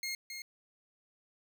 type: tone with echo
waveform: 20% pulse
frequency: 2140 Hz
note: C7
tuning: 38 cents sharp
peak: -30 dBFS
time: 0.03-0.15 s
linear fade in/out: 2 ms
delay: 270 ms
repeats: 1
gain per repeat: -6 dB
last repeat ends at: 0.42 s
effects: 11-bit